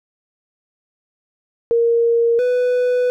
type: tone pair in turn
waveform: sine / triangle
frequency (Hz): 466.2 / 496.1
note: A#4 / B4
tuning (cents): 0 / +8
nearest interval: minor second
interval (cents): 108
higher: second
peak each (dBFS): -12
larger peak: neither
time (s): 1.71-2.39 / 2.39-3.1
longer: second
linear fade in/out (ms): 0
effects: none

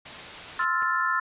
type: noise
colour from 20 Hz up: white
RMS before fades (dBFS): -38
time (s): 0.05-0.65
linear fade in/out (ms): 10
type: chord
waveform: sine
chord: F major seventh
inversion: second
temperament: equal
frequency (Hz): 1046.5 / 1318.5 / 1396.9 / 1760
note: C6 / E6 / F6 / A6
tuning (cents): 0 / 0 / 0 / 0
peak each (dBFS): -28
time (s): 0.59-1.2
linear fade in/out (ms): 5
type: clicks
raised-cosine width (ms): 0.5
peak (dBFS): -29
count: 2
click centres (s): 0.822 / 0.83
effects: resampled to 8000 Hz

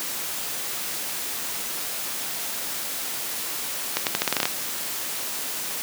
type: accelerating click train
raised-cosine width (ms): 0.2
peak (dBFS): -3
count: 10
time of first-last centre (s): 3.97-4.455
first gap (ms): 98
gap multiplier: 0.84
effects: white hiss -30 dBFS RMS until 5.82 s + high-pass 150 Hz 12 dB/octave

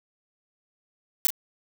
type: noise with echo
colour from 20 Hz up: blue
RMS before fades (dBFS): -19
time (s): 1.25-1.27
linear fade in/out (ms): 0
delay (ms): 34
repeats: 1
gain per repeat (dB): -10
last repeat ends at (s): 1.304
effects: none

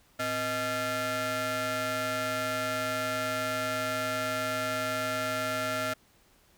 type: ring-modulated tone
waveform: sawtooth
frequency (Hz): 370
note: F#4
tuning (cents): 0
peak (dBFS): -22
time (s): 0.19-5.94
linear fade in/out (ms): 10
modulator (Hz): 999
effects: pink hiss -63 dBFS RMS until 6.57 s

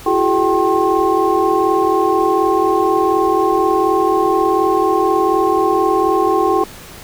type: tone cluster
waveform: sine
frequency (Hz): 338.1 / 376.7 / 420.8 / 774 / 1070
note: E4 / F#4 / G#4 / G5 / C6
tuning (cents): +44 / +31 / +23 / -22 / +38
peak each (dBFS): -18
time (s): 0.06-6.64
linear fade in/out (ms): 5
effects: pink hiss -36 dBFS RMS until 7.03 s

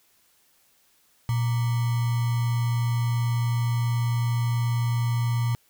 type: tone with sample-and-hold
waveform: sine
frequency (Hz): 118.6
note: A#2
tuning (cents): +30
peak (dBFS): -21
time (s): 1.29-5.55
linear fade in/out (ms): 0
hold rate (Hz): 1050
effects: white hiss -63 dBFS RMS until 5.69 s

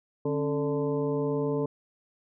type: harmonic tone with a mistuned harmonic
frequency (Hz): 146.83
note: D3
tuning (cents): 0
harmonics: 1 / 2 / 3 / 4 / 6 / 7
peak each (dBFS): -32 / -31 / -28 / -37 / -42 / -42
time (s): 0.25-1.66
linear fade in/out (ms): 5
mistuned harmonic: 2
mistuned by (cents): -110
effects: none

